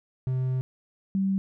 triangle / sine tone pair in turn, 129.1 / 193.43 Hz, C3 / G3, -23 / -23 cents, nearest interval perfect fifth, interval 700 cents, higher second, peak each -22 dBFS, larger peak neither, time 0.27-0.61 / 1.15-1.38 s, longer first, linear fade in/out 0 ms, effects none

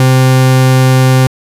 40% pulse tone, 130 Hz, C3, 11 cents flat, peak -4 dBFS, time 0-1.27 s, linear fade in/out 2 ms, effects resampled to 32000 Hz + 7-bit

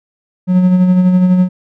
triangle tone with tremolo, 182.5 Hz, F#3, 24 cents flat, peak -3 dBFS, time 0.47-1.49 s, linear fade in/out 50 ms, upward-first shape sine, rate 12 Hz, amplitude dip 40%, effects none

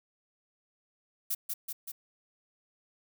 violet noise with echo, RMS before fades -31 dBFS, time 1.3-1.35 s, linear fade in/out 10 ms, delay 190 ms, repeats 3, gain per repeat -3 dB, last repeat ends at 1.92 s, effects none

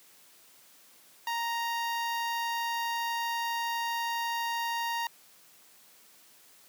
sawtooth tone with notch filter, 932.3 Hz, A#5, in tune, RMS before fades -32 dBFS, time 1.27-5.07 s, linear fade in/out 2 ms, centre 8400 Hz, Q 1.6, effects white hiss -58 dBFS RMS until 6.68 s + high-pass 150 Hz 12 dB/octave

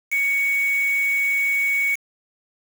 sine tone with quantisation, 2233 Hz, C#7, 12 cents sharp, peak -18 dBFS, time 0.11-1.96 s, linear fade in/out 20 ms, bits 5, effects none

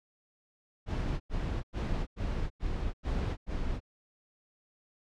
brown noise bursts, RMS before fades -32 dBFS, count 7, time 0.86-3.804 s, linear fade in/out 50 ms, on 340 ms, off 94 ms, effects low-pass 5000 Hz 12 dB/octave

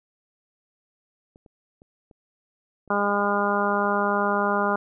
clicks, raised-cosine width 2 ms, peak -37 dBFS, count 9, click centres 1.359 / 1.462 / 1.819 / 2.112 / 2.877 / 3.209 / 3.246 / 3.733 / 3.85 s
harmonic tone, 203.2 Hz, G#3, 38 cents flat, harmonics 1 / 2 / 3 / 4 / 5 / 6 / 7, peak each -28 / -28 / -28 / -28 / -28 / -28 / -28 dBFS, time 2.9-4.76 s, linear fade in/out 5 ms
effects none

